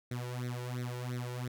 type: tone with flanger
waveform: sawtooth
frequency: 123.47 Hz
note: B2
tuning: in tune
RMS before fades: -38 dBFS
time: 0.11-1.48 s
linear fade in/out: 5 ms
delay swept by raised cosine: 0.5 to 2.2 ms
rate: 2.9 Hz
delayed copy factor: +0.9
effects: none